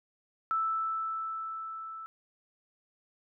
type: tone with level ramp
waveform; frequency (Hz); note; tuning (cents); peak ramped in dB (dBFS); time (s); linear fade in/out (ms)
sine; 1318.5; E6; 0; -26 to -40; 0.51-2.06; 0
effects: none